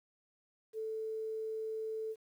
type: tone with quantisation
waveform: sine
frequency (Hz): 440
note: A4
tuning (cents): 0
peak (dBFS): -36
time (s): 0.73-2.16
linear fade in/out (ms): 50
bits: 11
effects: none